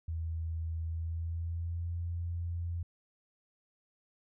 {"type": "tone with pitch glide", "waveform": "sine", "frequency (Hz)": [81.6, 85.61], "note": ["E2", "F2"], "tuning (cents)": [-17, -34], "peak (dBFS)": -33, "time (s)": [0.08, 2.83], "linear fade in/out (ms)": 5, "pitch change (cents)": 83, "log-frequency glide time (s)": [0.88, 1.94], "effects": []}